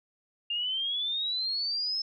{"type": "exponential sweep", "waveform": "sine", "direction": "up", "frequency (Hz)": [2794, 5274], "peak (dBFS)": -28, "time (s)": [0.5, 2.02], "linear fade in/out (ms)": 5, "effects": []}